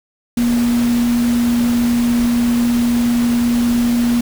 sine tone in noise, 238.5 Hz, A#3, 40 cents sharp, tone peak -12 dBFS, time 0.37-4.21 s, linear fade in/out 5 ms, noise pink, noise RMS -27 dBFS, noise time 0.37-4.21 s, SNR +12 dB, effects none

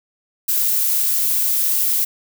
violet noise, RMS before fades -18 dBFS, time 0.48-2.05 s, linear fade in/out 10 ms, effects none

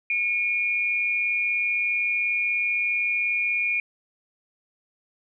sine tone pair together, 2214 / 2419 Hz, C#7 / D#7, -3 / -49 cents, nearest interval major second, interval 154 cents, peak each -30 / -22 dBFS, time 0.1-3.8 s, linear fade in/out 2 ms, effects none

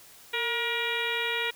harmonic tone with a mistuned harmonic, 475.6 Hz, A#4, 35 cents sharp, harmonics 1 / 2 / 3 / 4 / 5 / 6 / 7 / 8, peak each -35 / -37 / -36 / -33 / -32 / -37 / -37 / -37 dBFS, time 0.33-1.51 s, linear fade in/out 10 ms, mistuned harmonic 1, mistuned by -60 cents, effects white hiss -52 dBFS RMS until 1.55 s

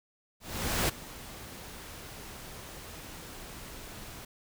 pink noise with ADSR envelope, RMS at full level -27 dBFS, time 0.4-4.25 s, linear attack 490 ms, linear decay 9 ms, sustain -18 dB, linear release 5 ms, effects none

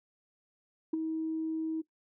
sine tone with ADSR envelope, 319.6 Hz, D#4, 47 cents sharp, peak -22 dBFS, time 0.93-1.82 s, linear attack 8 ms, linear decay 11 ms, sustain -8 dB, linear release 17 ms, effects noise-tail reverb RT60 0.1 s tail -18 dB re dry + tanh soft clip ceiling -24 dBFS

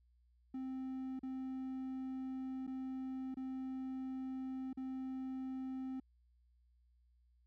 triangle tone with dropouts, 261.7 Hz, C4, in tune, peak -38 dBFS, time 0.54-6 s, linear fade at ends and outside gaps 5 ms, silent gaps 1.193-1.231 / 2.668-2.675 / 3.344-3.369 / 4.731-4.772 s, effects added 60 Hz sine -68 dBFS peak until 7.46 s

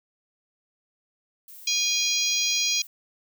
violet noise, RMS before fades -45 dBFS, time 1.48-2.87 s, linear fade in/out 2 ms
harmonic tone, 818 Hz, G#5, 26 cents flat, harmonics 3 / 4 / 5 / 6 / 7 / 8, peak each -29 / -29 / -29 / -29 / -29 / -29 dBFS, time 1.67-2.82 s, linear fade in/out 5 ms
effects none

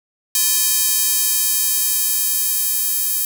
square tone with high-pass filter sweep, 349.2 Hz, F4, in tune, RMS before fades -18 dBFS, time 0.35-3.25 s, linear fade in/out 2 ms, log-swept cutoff 7100 to 11000 Hz, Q 0.71, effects none

